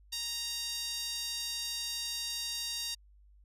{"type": "tone with high-pass filter", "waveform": "sawtooth", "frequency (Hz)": 932.3, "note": "A#5", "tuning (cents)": 0, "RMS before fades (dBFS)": -37, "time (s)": [0.12, 2.95], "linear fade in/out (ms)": 10, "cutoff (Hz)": 4200, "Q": 2.2, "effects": ["added 50 Hz sine -57 dBFS peak until 3.44 s", "resampled to 32000 Hz"]}